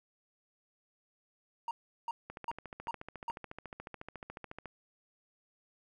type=tone bursts; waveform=triangle; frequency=932.3 Hz; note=A#5; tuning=in tune; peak=-32 dBFS; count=5; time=1.68-3.31 s; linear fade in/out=2 ms; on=30 ms; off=370 ms
type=click train; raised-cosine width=0.5 ms; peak=-28 dBFS; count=34; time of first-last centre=2.3-4.657 s; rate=14 Hz
effects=none